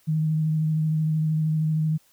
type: tone with vibrato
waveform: sine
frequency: 156.4 Hz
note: D#3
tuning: 9 cents sharp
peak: -20 dBFS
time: 0.07-1.98 s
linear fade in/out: 20 ms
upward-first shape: triangle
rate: 13 Hz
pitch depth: 22 cents each way
effects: white hiss -61 dBFS RMS until 2.12 s